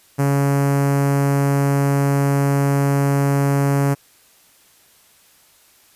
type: tone with notch filter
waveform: sawtooth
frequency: 140 Hz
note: C#3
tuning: 18 cents sharp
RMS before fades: -17 dBFS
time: 0.18-3.95 s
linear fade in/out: 20 ms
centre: 3600 Hz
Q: 0.55
effects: white hiss -53 dBFS RMS until 5.95 s + resampled to 32000 Hz